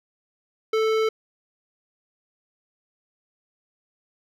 sine tone with hard clipping, 440 Hz, A4, in tune, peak -21 dBFS, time 0.73-1.09 s, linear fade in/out 5 ms, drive 16 dB, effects none

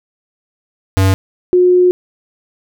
square / sine tone pair in turn, 95.6 / 360.9 Hz, G2 / F#4, -43 / -43 cents, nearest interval octave + major seventh, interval 2300 cents, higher second, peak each -9 / -6 dBFS, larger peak second, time 0.97-1.14 / 1.53-1.91 s, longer second, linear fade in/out 0 ms, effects none

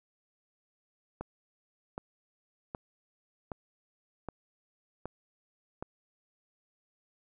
click train, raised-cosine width 1 ms, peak -23 dBFS, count 7, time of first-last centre 1.21-5.825 s, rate 1.3 Hz, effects none

